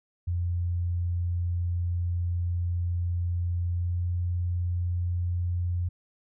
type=tone with pitch glide; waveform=sine; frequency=87.31 to 88.07 Hz; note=F2 to F2; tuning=0 to +15 cents; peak=-25 dBFS; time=0.27-5.89 s; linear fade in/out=10 ms; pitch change=+15 cents; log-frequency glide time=3.7-4.04 s; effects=none